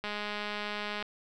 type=click train; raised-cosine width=0.3 ms; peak=-20 dBFS; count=206; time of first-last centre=0.04-1.026 s; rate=208 Hz; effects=none